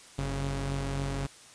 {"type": "tone pair together", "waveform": "sawtooth", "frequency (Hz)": [47.11, 137.7], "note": ["F#1", "C#3"], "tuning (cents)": [32, -11], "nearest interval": "octave + perfect fifth", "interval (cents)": 1857, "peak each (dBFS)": [-30, -28], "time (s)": [0.18, 1.27], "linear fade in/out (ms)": 10, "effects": ["white hiss -52 dBFS RMS until 1.54 s", "resampled to 22050 Hz"]}